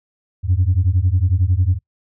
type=beating tone pair; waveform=sine; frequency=86 / 97 Hz; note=F2 / G2; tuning=-26 / -18 cents; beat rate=11 Hz; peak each=-15 dBFS; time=0.43-1.79 s; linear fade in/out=50 ms; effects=noise-tail reverb RT60 0.1 s tail -22 dB re dry + tanh soft clip ceiling -8 dBFS